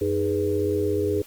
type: tone cluster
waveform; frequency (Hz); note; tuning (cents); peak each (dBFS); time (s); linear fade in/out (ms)
sine; 92.4 / 310.4 / 413.2 / 490.3; F#2 / D#4 / G#4 / B4; -2 / -4 / -9 / -13; -29 / -28 / -23 / -30; 0.01-1.22; 5
effects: white hiss -49 dBFS RMS until 1.26 s + Opus 48 kbps